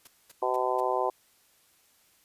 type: noise bursts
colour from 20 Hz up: white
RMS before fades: -49 dBFS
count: 4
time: 0.05-0.806 s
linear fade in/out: 5 ms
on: 24 ms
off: 220 ms
type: harmonic tone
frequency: 126.9 Hz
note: B2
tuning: 47 cents sharp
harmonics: 3 / 4 / 5 / 6 / 7 / 8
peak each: -32 / -32 / -32 / -32 / -32 / -32 dBFS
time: 0.42-1.1 s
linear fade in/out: 5 ms
effects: white hiss -64 dBFS RMS until 2.24 s + resampled to 32000 Hz